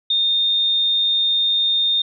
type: tone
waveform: sine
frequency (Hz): 3651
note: A#7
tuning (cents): -37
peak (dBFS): -15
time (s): 0.1-2.02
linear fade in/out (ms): 5
effects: none